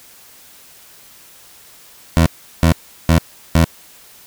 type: tone bursts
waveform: 20% pulse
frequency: 82.41 Hz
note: E2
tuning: in tune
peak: -4 dBFS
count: 4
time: 2.17-3.644 s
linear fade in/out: 0 ms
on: 91 ms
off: 370 ms
effects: white hiss -44 dBFS RMS until 4.26 s